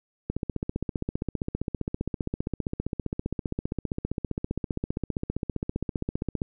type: click train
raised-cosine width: 3 ms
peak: -15 dBFS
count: 94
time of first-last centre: 0.3-6.418 s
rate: 15.2 Hz
effects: none